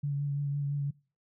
sine tone with vibrato, 142.6 Hz, C#3, 49 cents sharp, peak -28 dBFS, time 0.03-0.91 s, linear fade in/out 10 ms, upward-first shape triangle, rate 5.9 Hz, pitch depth 24 cents each way, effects noise-tail reverb RT60 0.4 s tail -24 dB re dry

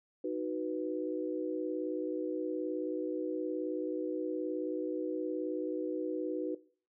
sine chord, B major, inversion first, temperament equal, 311.1 / 370 / 493.9 Hz, D#4 / F#4 / B4, 0 / 0 / 0 cents, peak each -37 / -36 / -37 dBFS, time 0.24-6.55 s, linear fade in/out 5 ms, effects noise-tail reverb RT60 0.4 s tail -17 dB re dry

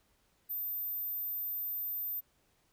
sine tone, 13810 Hz, A9, 34 cents flat, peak -34 dBFS, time 0.49-2.21 s, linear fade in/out 20 ms, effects pink hiss -72 dBFS RMS until 2.72 s

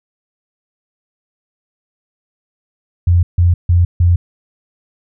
sine tone bursts, 87.31 Hz, F2, in tune, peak -7 dBFS, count 4, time 3.07-4.16 s, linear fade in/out 5 ms, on 160 ms, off 150 ms, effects none

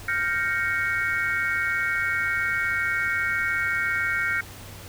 sine chord, G half-diminished seventh, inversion third, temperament equal with one note detuned, 1396.9 / 1562.6 / 1864.7 / 2217 Hz, F6 / G6 / Bb6 / Db7, 0 / -6 / 0 / 0 cents, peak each -28 dBFS, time 0.08-4.41 s, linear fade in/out 5 ms, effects added 98 Hz sine -43 dBFS peak until 4.88 s + pink hiss -43 dBFS RMS until 4.88 s

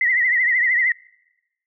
sine tone with vibrato, 1975.5 Hz, B6, in tune, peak -15 dBFS, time 0.01-0.92 s, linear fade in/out 2 ms, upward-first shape triangle, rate 13 Hz, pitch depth 110 cents each way, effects noise-tail reverb RT60 1.0 s tail -26 dB re dry

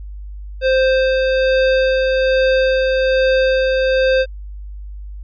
square tone with tremolo, 523.3 Hz, C5, in tune, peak -12 dBFS, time 0.61-4.26 s, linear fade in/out 50 ms, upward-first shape sine, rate 1.2 Hz, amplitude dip 25%, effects added 50 Hz sine -28 dBFS peak until 5.23 s + resampled to 11025 Hz

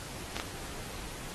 clicks, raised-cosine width 0.2 ms, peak -15 dBFS, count 2, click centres 0.366 / 0.399 s, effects pink hiss -43 dBFS RMS until 1.34 s + AAC 32 kbps

